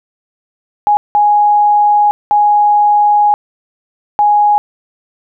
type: tone bursts at uneven times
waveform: sine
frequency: 830.6 Hz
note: G#5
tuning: in tune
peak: -6 dBFS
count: 4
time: 0.87-0.97 / 1.15-2.11 / 2.31-3.34 / 4.19-4.58 s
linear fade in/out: 0 ms
effects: none